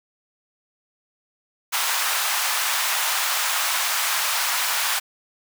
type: high-pass noise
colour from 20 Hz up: pink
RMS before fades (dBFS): -23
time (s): 1.72-5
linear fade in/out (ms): 20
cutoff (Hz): 870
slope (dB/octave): 24
effects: none